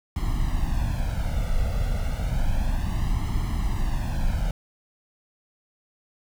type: noise with flanger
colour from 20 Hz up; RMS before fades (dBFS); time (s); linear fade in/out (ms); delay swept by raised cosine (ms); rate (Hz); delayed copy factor
brown; -24; 0.16-4.51; 2; 0.97 to 1.47; 0.31; +0.85
effects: none